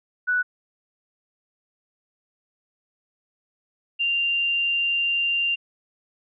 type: tone pair in turn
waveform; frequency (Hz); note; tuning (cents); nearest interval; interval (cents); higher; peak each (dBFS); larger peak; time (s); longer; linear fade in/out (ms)
sine; 1480 / 2784; F#6 / F7; 0 / -6; major seventh; 1094; second; -19 / -20; first; 0.27-0.43 / 3.99-5.56; second; 20
effects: none